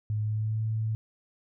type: tone with pitch glide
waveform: sine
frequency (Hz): 106.7 to 110.21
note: G#2 to A2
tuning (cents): +47 to +3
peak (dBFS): -26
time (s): 0.1-0.95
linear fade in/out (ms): 0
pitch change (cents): +56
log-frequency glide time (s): 0.21-0.63
effects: none